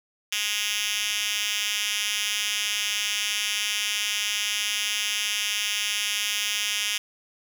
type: tone with high-pass filter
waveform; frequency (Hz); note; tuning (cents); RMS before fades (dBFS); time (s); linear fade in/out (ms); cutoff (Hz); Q
5% pulse; 207.7; G#3; 0; -27; 0.32-6.98; 5; 3300; 2.7
effects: none